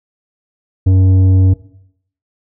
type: tone with tanh clipping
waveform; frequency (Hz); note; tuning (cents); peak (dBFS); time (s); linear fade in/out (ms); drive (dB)
sine; 94; F#2; +28; -8; 0.86-1.54; 10; 9
effects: noise-tail reverb RT60 0.7 s tail -17 dB re dry